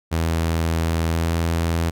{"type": "tone with pitch glide", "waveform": "sawtooth", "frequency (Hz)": [82.1, 83.25], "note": ["E2", "E2"], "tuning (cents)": [-6, 18], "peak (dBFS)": -15, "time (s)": [0.11, 1.91], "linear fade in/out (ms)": 20, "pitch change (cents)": 24, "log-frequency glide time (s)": [1.06, 1.33], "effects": []}